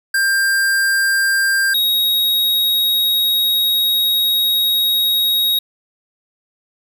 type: tone pair in turn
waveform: square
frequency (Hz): 1590 / 3782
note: G6 / A#7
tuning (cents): +24 / +24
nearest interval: octave + minor third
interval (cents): 1500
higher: second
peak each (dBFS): -14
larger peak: neither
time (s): 0.14-1.74 / 1.74-5.59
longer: second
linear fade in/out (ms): 5
effects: none